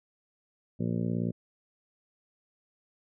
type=harmonic tone; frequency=58.27 Hz; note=A#1; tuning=in tune; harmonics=2 / 3 / 4 / 5 / 6 / 7 / 8 / 9 / 10; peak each=-33 / -31 / -33 / -46 / -40 / -44 / -44 / -47 / -48 dBFS; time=0.79-1.32 s; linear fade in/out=20 ms; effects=none